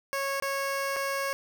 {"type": "tone with dropouts", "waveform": "15% pulse", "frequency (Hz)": 550, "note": "C#5", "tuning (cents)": -14, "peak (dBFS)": -22, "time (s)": [0.13, 1.33], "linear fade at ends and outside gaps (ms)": 0, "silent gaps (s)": [[0.4, 0.423], [0.962, 0.965]], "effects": []}